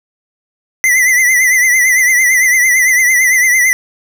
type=tone with vibrato; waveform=square; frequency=2013 Hz; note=B6; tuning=33 cents sharp; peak=-8 dBFS; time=0.84-3.73 s; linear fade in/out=0 ms; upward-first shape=triangle; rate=8.9 Hz; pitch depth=84 cents each way; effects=none